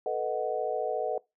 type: chord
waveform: sine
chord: B dominant seventh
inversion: third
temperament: equal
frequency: 440 / 493.9 / 622.3 / 740 Hz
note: A4 / B4 / D#5 / F#5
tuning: 0 / 0 / 0 / 0 cents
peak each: -33 dBFS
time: 0.06-1.18 s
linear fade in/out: 2 ms
effects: noise-tail reverb RT60 0.2 s tail -22 dB re dry